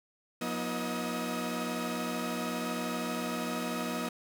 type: tone cluster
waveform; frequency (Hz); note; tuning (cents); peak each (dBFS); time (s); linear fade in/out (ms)
sawtooth; 179.1 / 241.2 / 318.9 / 625 / 1271; F3 / B3 / D#4 / D#5 / D#6; +44 / -41 / +43 / +8 / +36; -36 / -31 / -38 / -37 / -37; 0.41-4.09; 5
effects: none